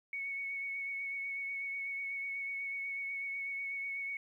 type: tone with vibrato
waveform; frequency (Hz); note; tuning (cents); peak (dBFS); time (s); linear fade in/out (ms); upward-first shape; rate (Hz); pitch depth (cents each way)
sine; 2218; C#7; 0; -36; 0.13-4.17; 2; triangle; 8.1; 21
effects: 12-bit